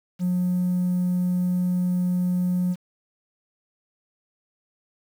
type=tone; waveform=triangle; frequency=179.9 Hz; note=F#3; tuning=48 cents flat; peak=-17 dBFS; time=0.19-2.76 s; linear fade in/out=50 ms; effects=tanh soft clip ceiling -16 dBFS + 8-bit